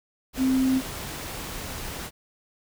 sine tone in noise, 261.6 Hz, C4, in tune, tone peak -19 dBFS, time 0.37-0.82 s, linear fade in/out 50 ms, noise pink, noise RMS -35 dBFS, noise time 0.33-2.11 s, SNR +13 dB, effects none

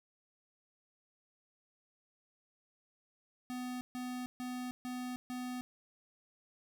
square tone bursts, 250 Hz, B3, 21 cents sharp, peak -39 dBFS, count 5, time 3.5-5.61 s, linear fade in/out 0 ms, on 310 ms, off 140 ms, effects none

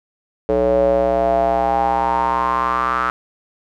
square tone with band-pass filter sweep, 61.74 Hz, B1, in tune, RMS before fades -17 dBFS, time 0.49-3.1 s, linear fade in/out 0 ms, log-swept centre 490 to 1300 Hz, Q 6.7, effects none

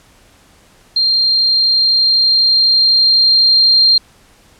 sine tone with level ramp, 4188 Hz, C8, 1 cent sharp, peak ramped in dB -10 to -6 dBFS, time 0.96-3.98 s, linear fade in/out 5 ms, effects pink hiss -48 dBFS RMS until 4.59 s + low-pass 11000 Hz 12 dB/octave

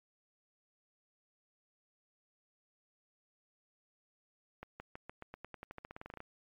accelerating click train, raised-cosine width 0.5 ms, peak -30 dBFS, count 20, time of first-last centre 4.63-6.204 s, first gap 170 ms, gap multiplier 0.91, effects MP3 64 kbps

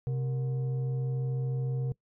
sine tone pair together, 130.81 / 466.2 Hz, C3 / A#4, 0 / 0 cents, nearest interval octave + minor seventh, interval 2200 cents, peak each -26 / -38 dBFS, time 0.07-1.92 s, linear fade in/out 0 ms, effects noise-tail reverb RT60 0.1 s tail -23 dB re dry + tanh soft clip ceiling -26 dBFS

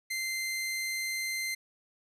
sawtooth tone, 2080 Hz, C7, 11 cents flat, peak -28 dBFS, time 0.1-1.55 s, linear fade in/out 10 ms, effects resampled to 32000 Hz

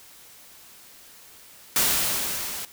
white noise with level ramp, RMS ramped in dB -20 to -34 dBFS, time 1.76-2.65 s, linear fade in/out 2 ms, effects white hiss -49 dBFS RMS until 2.72 s

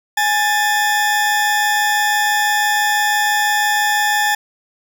40% pulse tone pair together, 832 / 1770 Hz, G#5 / A6, +3 / +10 cents, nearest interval octave + minor second, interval 1307 cents, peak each -16 dBFS, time 0.17-4.35 s, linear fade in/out 5 ms, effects none

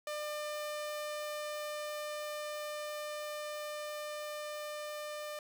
sawtooth tone with level ramp, 599 Hz, D5, 34 cents sharp, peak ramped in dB -33 to -36 dBFS, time 0.07-5.39 s, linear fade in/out 2 ms, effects none

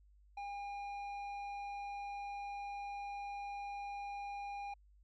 square tone with low-pass filter, 807 Hz, G#5, 50 cents flat, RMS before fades -44 dBFS, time 0.37-4.74 s, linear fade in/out 5 ms, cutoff 2400 Hz, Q 0.89, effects added 50 Hz sine -62 dBFS peak until 5.03 s

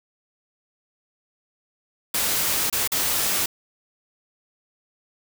white noise with dropouts, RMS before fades -23 dBFS, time 2.14-3.46 s, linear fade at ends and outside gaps 5 ms, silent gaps 2.7-2.726 / 2.876-2.918 s, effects none

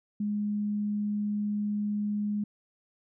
sine tone, 207.7 Hz, G#3, in tune, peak -27 dBFS, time 0.2-2.44 s, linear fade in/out 5 ms, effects none

